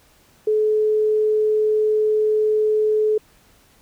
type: tone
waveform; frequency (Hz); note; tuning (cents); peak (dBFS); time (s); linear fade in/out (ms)
sine; 429.2; A4; -43; -15; 0.47-3.18; 5
effects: pink hiss -55 dBFS RMS until 3.81 s